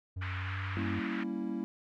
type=tone with pitch glide; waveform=triangle; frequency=92.5 to 95.54 Hz; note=F#2 to G2; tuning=0 to -44 cents; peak=-33 dBFS; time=0.16-1 s; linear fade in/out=10 ms; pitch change=+56 cents; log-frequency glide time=0.36-0.58 s
type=band-pass noise; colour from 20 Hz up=white; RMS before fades=-42 dBFS; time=0.21-1.24 s; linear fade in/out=10 ms; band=1100 to 2200 Hz; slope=24 dB/octave
type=chord; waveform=triangle; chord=G diminished seventh; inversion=none; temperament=equal; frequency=196 / 233.1 / 277.2 / 329.6 Hz; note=G3 / Bb3 / Db4 / Fb4; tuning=0 / 0 / 0 / 0 cents; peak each=-37 / -36 / -38 / -36 dBFS; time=0.77-1.64 s; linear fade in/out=0 ms
effects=none